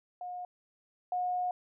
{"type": "tone pair in turn", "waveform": "sine", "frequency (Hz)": [719, 723.1], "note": ["F#5", "F#5"], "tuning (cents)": [-50, -40], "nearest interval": "unison", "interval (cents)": 10, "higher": "second", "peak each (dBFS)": [-37, -29], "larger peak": "second", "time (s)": [[0.21, 0.45], [1.12, 1.51]], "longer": "second", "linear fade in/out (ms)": 2, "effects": []}